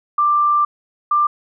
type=tone pair in turn; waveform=sine; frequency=1182 / 1186.7 Hz; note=D6 / D6; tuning=+11 / +18 cents; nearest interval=unison; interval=7 cents; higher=second; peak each=-12 dBFS; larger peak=neither; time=0.18-0.65 / 1.11-1.27 s; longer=first; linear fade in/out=5 ms; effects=none